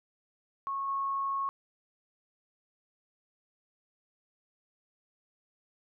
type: tone with level steps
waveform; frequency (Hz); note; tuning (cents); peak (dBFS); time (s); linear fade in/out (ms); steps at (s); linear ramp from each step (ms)
sine; 1097; C#6; -18; -31 / -29; 0.67-1.49; 0; 0.88; 2
effects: none